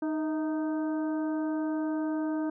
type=harmonic tone with a mistuned harmonic; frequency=309.6 Hz; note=D#4; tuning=9 cents flat; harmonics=1 / 2 / 3 / 4 / 5; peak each=-28 / -38 / -42 / -47 / -47 dBFS; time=0.02-2.5 s; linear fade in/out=5 ms; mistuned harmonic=2; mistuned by=+51 cents; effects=none